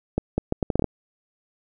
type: accelerating click train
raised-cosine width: 2 ms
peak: -8 dBFS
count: 9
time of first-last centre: 0.18-0.843 s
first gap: 200 ms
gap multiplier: 0.72
effects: none